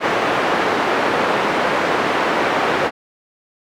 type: band-pass noise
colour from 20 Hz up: pink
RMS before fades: -18 dBFS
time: 0-2.91 s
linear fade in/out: 50 ms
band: 360 to 1900 Hz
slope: 12 dB/octave
effects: none